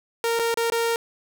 sawtooth tone with dropouts, 462.7 Hz, A#4, 13 cents flat, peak -17 dBFS, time 0.24-0.96 s, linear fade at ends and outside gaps 1 ms, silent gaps 0.391-0.395 / 0.542-0.573 / 0.701-0.721 s, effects none

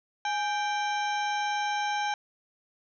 harmonic tone with a mistuned harmonic, 784 Hz, G5, in tune, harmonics 1 / 2 / 3 / 4 / 5 / 7 / 8, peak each -28 / -34 / -38 / -40 / -42 / -45 / -46 dBFS, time 0.25-2.14 s, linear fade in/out 2 ms, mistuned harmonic 1, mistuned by +100 cents, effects none

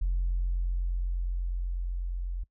sine tone with level ramp, 44.15 Hz, F1, 20 cents sharp, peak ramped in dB -23 to -30 dBFS, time 0.01-2.44 s, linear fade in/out 10 ms, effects noise-tail reverb RT60 0.1 s tail -23 dB re dry + tanh soft clip ceiling -21 dBFS

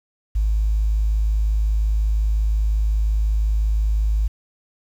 sine tone, 52.8 Hz, G#1, 29 cents sharp, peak -15 dBFS, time 0.35-4.28 s, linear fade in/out 10 ms, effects tanh soft clip ceiling -12 dBFS + 8-bit

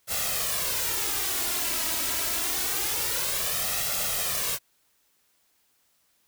white noise with flanger, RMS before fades -28 dBFS, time 0.07-4.59 s, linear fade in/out 50 ms, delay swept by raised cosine 1.5 to 3.1 ms, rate 0.26 Hz, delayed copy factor +0.65, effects white hiss -68 dBFS RMS until 6.27 s

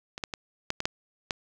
clicks, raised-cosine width 0.2 ms, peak -20 / -13 / -16 / -10 / -13 / -8 / -10 dBFS, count 7, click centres 0.179 / 0.238 / 0.338 / 0.704 / 0.804 / 0.855 / 1.308 s, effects none

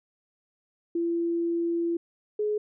sine tone pair in turn, 338.7 / 421.6 Hz, E4 / G#4, +47 / +26 cents, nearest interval major third, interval 379 cents, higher second, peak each -24 dBFS, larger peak neither, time 0.95-1.97 / 2.39-2.58 s, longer first, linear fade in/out 5 ms, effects none

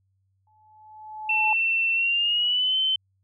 sine tone with exponential growth, 861 Hz, A5, 38 cents flat, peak -21 dBFS, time 0.47-1.53 s, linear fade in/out 2 ms, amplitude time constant 230 ms
sine tone with pitch glide, 2691 to 3073 Hz, E7 to G7, +35 to -35 cents, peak -20 dBFS, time 1.29-2.96 s, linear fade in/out 5 ms, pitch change +230 cents, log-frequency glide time 1.93-2.77 s
effects added 96 Hz sine -66 dBFS peak until 3.23 s

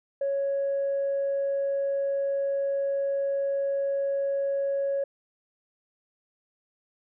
sine tone, 554.4 Hz, C#5, in tune, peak -23 dBFS, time 0.21-5.04 s, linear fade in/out 5 ms, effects tanh soft clip ceiling -21 dBFS

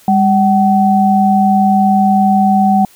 sine tone pair together, 200.8 / 758 Hz, G3 / F#5, +42 / +42 cents, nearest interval octave + major seventh, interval 2300 cents, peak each -10 dBFS, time 0.08-2.85 s, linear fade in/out 2 ms, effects white hiss -45 dBFS RMS until 2.95 s

